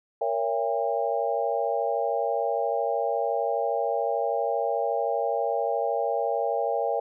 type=chord; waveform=sine; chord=A# diminished seventh; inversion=none; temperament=just; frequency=466.2 / 559.4 / 671.3 / 805.5 Hz; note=A#4 / C#5 / E5 / G5; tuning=0 / +16 / +31 / +47 cents; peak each=-29 dBFS; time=0.21-7 s; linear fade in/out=5 ms; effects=none